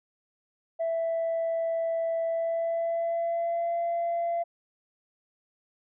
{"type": "tone with pitch glide", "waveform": "sine", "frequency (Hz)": [661, 682.3], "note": ["E5", "F5"], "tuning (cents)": [5, -41], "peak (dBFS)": -24, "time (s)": [0.79, 4.44], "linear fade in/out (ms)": 20, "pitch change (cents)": 54, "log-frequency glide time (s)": [2.26, 3.77], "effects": ["tanh soft clip ceiling -23 dBFS"]}